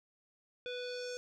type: tone with low-pass filter sweep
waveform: square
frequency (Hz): 494.1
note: B4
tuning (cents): +1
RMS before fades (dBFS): -41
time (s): 0.66-1.17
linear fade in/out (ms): 0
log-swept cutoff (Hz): 3200 to 6400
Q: 3.7
effects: none